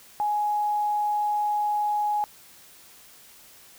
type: tone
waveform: sine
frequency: 835 Hz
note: G#5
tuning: 9 cents sharp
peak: -22 dBFS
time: 0.2-2.24 s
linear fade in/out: 0 ms
effects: white hiss -51 dBFS RMS until 3.78 s

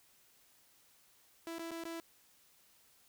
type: tone with dropouts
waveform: sawtooth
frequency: 331.8 Hz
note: E4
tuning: 11 cents sharp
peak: -37 dBFS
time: 1.47-2 s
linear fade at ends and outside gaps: 1 ms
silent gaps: 1.584-1.594 / 1.708-1.715 / 1.838-1.852 s
effects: white hiss -67 dBFS RMS until 3.08 s

